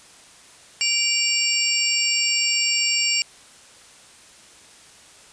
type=tone cluster; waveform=sine; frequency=2347 / 2812 / 4604 / 5520 / 7520 Hz; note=D7 / F7 / D8 / F8 / A#8; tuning=-2 / +11 / -35 / -21 / +14 cents; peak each=-25 dBFS; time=0.81-3.22 s; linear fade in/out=0 ms; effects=white hiss -48 dBFS RMS until 5.32 s + resampled to 22050 Hz